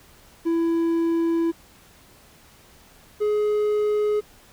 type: tone pair in turn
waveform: triangle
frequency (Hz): 332.8 / 420.4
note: E4 / G#4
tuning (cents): +17 / +21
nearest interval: major third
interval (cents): 404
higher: second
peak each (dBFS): -17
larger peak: neither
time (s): 0.45-1.52 / 3.2-4.21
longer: first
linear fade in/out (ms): 20
effects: pink hiss -52 dBFS RMS until 4.52 s